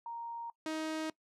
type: tone pair in turn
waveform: sine / sawtooth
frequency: 932.3 / 314.9 Hz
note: A#5 / D#4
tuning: 0 / +21 cents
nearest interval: octave + perfect fifth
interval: 1879 cents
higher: first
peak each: -39 / -31 dBFS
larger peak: second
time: 0.06-0.5 / 0.66-1.1 s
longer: neither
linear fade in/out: 2 ms
effects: noise-tail reverb RT60 0.1 s tail -21 dB re dry + low-pass 8000 Hz 12 dB/octave